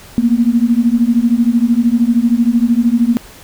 sine beating tone pair, 229.2 / 242.2 Hz, A#3 / B3, -29 / -34 cents, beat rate 13 Hz, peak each -12 dBFS, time 0.18-3.17 s, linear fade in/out 0 ms, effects pink hiss -38 dBFS RMS until 3.43 s

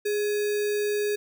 sine tone with sample-and-hold, 415.3 Hz, G#4, in tune, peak -23 dBFS, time 0.05-1.16 s, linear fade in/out 10 ms, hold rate 2100 Hz, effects none

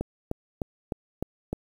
click train, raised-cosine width 2 ms, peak -15 dBFS, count 6, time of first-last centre 0.01-1.53 s, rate 3.29 Hz, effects 8-bit

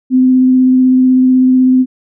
sine tone with vibrato, 256.7 Hz, C4, 33 cents flat, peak -5 dBFS, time 0.1-1.86 s, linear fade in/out 50 ms, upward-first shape sine, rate 16 Hz, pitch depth 10 cents each way, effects none

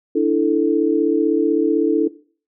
sine chord, D suspended second, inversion none, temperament equal, 293.7 / 329.6 / 440 Hz, D4 / E4 / A4, 0 / 0 / 0 cents, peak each -18 dBFS, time 0.15-2.08 s, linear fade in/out 10 ms, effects noise-tail reverb RT60 0.4 s tail -17 dB re dry

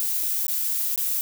violet noise with dropouts, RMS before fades -25 dBFS, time 0-1.21 s, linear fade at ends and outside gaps 0 ms, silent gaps 0.467-0.482 / 0.959-0.977 s, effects none

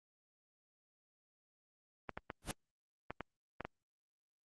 clicks, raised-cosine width 0.5 ms, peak -25 dBFS, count 7, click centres 2.093 / 2.175 / 2.302 / 3.106 / 3.207 / 3.607 / 3.65 s
pink noise with exponential growth, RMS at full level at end -32 dBFS, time 2.42-2.51 s, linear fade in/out 0 ms, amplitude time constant 19 ms
effects Opus 32 kbps

